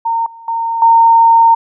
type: tone with level steps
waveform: sine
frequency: 917 Hz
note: A#5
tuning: 29 cents flat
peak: -12 / -32 / -14 / -4 dBFS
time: 0.05-1.55 s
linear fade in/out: 10 ms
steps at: 0.26 / 0.48 / 0.82 s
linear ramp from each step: 2 ms
effects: none